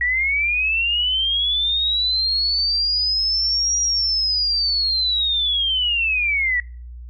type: linear two-way sweep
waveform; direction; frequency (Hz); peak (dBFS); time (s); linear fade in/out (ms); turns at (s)
sine; up then down; 1913 to 5740 to 1913; -17; 0.01-6.6; 2; 3.79
effects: noise-tail reverb RT60 0.4 s tail -25 dB re dry + added 60 Hz sine -33 dBFS peak until 7.09 s